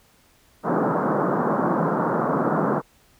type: band-pass noise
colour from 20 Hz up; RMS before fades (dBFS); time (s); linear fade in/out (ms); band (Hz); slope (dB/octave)
pink; -22; 0.63-2.82; 50; 150 to 1400; 48
effects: pink hiss -58 dBFS RMS until 3.19 s